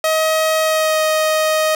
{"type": "tone with pitch glide", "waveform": "sawtooth", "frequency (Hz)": [633, 625.4], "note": ["D#5", "D#5"], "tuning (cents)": [30, 9], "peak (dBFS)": -10, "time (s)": [0.04, 1.75], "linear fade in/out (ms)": 2, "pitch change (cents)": -21, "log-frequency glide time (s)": [0.61, 1.03], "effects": []}